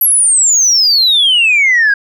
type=exponential sweep; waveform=sine; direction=down; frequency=11820 to 1600 Hz; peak=-5 dBFS; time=0.01-1.94 s; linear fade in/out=5 ms; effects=tanh soft clip ceiling -4 dBFS